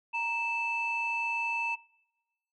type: tone pair together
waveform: sine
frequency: 932.3 / 2637 Hz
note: A#5 / E7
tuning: 0 / 0 cents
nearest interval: octave + tritone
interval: 1800 cents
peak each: -32 / -30 dBFS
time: 0.13-1.76 s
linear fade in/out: 20 ms
effects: noise-tail reverb RT60 1.0 s tail -24 dB re dry + tanh soft clip ceiling -22 dBFS